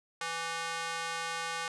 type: tone with high-pass filter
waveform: square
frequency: 165.9 Hz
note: E3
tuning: 11 cents sharp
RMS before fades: -36 dBFS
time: 0.21-1.68 s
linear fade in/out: 2 ms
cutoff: 1100 Hz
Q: 1.1
effects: resampled to 22050 Hz